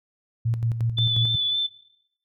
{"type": "tone with tremolo", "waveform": "sine", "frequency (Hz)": 115.3, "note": "A#2", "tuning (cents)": -19, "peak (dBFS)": -20, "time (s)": [0.45, 1.36], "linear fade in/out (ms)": 10, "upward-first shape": "square", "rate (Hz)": 5.6, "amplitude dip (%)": 60}
{"type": "tone with vibrato", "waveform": "sine", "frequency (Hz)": 3500, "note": "A7", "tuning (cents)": -10, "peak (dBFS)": -21, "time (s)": [0.97, 1.67], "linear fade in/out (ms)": 10, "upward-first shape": "sine", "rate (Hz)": 3.6, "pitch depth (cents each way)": 24}
{"effects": ["noise-tail reverb RT60 0.7 s tail -17 dB re dry"]}